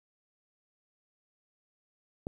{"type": "click", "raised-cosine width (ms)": 2, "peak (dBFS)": -22, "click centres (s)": 2.269, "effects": ["10-bit"]}